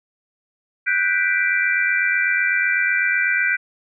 sine chord, G major seventh, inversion third, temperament equal, 1480 / 1568 / 1975.5 / 2349 Hz, F#6 / G6 / B6 / D7, 0 / 0 / 0 / 0 cents, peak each -22 dBFS, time 0.86-3.57 s, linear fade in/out 20 ms, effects none

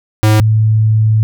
square / sine tone pair in turn, 107.7 / 109.27 Hz, A2 / A2, -37 / -12 cents, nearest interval unison, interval 25 cents, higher second, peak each -7 dBFS, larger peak neither, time 0.23-0.4 / 0.4-1.23 s, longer second, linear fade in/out 0 ms, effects none

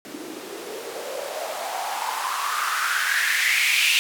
blue noise with band-pass filter sweep, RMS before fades -25 dBFS, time 0.05-3.99 s, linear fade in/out 0 ms, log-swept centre 280 to 2700 Hz, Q 5.4, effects none

